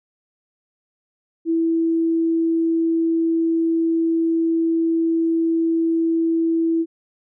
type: tone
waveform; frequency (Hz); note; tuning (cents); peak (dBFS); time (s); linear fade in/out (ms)
sine; 329.1; E4; -3; -16; 1.45-6.86; 50
effects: none